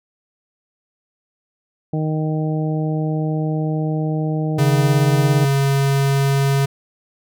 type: harmonic tone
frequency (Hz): 155.56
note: D#3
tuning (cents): 0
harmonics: 1 / 2 / 3 / 4 / 5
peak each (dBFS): -19 / -25 / -29 / -31 / -33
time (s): 1.93-5.45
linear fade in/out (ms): 5
type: tone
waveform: square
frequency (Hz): 138.1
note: C#3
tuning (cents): -6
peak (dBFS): -15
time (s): 4.58-6.66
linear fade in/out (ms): 10
effects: none